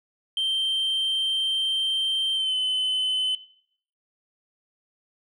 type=tone with pitch glide; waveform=sine; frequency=3136 to 3036 Hz; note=G7 to F#7; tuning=0 to +44 cents; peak=-20 dBFS; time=0.37-3.35 s; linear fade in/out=2 ms; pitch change=-56 cents; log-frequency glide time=2.34-2.55 s; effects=noise-tail reverb RT60 0.6 s tail -18 dB re dry + tanh soft clip ceiling -21 dBFS